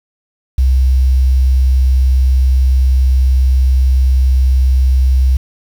sine tone with quantisation, 64.8 Hz, C2, 16 cents flat, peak -7 dBFS, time 0.58-5.37 s, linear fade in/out 5 ms, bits 6, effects none

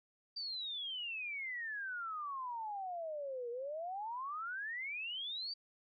sine exponential two-way sweep, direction down then up, 4699 to 466.2 to 4699 Hz, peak -39 dBFS, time 0.36-5.54 s, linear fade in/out 10 ms, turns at 3.5 s, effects none

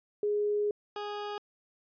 sine / 20% pulse tone pair in turn, 415.3 / 413.6 Hz, G#4 / G#4, 0 / -7 cents, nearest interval unison, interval 7 cents, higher first, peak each -26 / -30 dBFS, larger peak first, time 0.23-0.71 / 0.96-1.38 s, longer first, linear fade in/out 2 ms, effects resampled to 11025 Hz

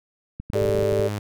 clicks, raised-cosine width 5 ms, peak -20 dBFS, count 10, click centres 0.4 / 0.501 / 0.619 / 0.653 / 0.695 / 0.75 / 0.789 / 0.829 / 0.925 / 0.995 s
sawtooth tone, 103.83 Hz, G#2, in tune, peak -22 dBFS, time 0.53-1.19 s, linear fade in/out 5 ms
sine chord, G suspended second, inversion none, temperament equal, 392 / 440 / 587.3 Hz, G4 / A4 / D5, 0 / 0 / 0 cents, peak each -24 dBFS, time 0.54-1.09 s, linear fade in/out 20 ms
effects none

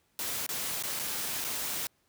white noise with dropouts, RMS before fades -34 dBFS, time 0.19-1.87 s, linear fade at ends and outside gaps 1 ms, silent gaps 0.465-0.49 / 0.826-0.836 / 0.992-0.996 / 1.443-1.447 s, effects pink hiss -71 dBFS RMS until 2.08 s + high-pass 60 Hz 12 dB/octave

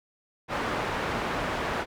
white low-pass noise, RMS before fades -30 dBFS, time 0.48-1.86 s, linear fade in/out 50 ms, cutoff 1400 Hz, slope 12 dB/octave, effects none

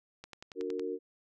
click train, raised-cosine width 0.2 ms, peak -28 dBFS, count 7, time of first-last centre 0.24-0.796 s, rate 10.8 Hz
sine chord, D augmented, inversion none, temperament just, 293.7 / 367.1 / 458.9 Hz, D4 / F#4 / A#4, 0 / -14 / -27 cents, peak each -40 / -37 / -36 dBFS, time 0.55-0.99 s, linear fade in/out 50 ms
effects none

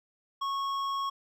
sine tone with hard clipping, 1100 Hz, C#6, 14 cents flat, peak -31 dBFS, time 0.41-1.1 s, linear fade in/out 10 ms, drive 9 dB, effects none

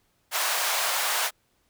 pink high-pass noise, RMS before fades -26 dBFS, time 0.31-1.31 s, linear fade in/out 50 ms, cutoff 690 Hz, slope 24 dB/octave, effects pink hiss -69 dBFS RMS until 1.69 s

